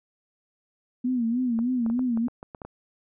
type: tone with vibrato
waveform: sine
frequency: 240.9 Hz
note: B3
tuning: 43 cents flat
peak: -22 dBFS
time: 1.04-2.28 s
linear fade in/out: 10 ms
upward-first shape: sine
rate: 3.3 Hz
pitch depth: 110 cents each way
type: clicks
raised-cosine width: 1 ms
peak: -25 dBFS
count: 10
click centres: 1.59 / 1.863 / 1.9 / 1.993 / 2.174 / 2.283 / 2.429 / 2.548 / 2.618 / 2.65 s
effects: none